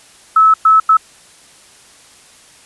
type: tone bursts at uneven times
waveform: sine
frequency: 1300 Hz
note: E6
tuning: 24 cents flat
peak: -5 dBFS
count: 3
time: 0.36-0.54 / 0.65-0.8 / 0.89-0.97 s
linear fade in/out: 5 ms
effects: white hiss -44 dBFS RMS until 2.65 s + resampled to 24000 Hz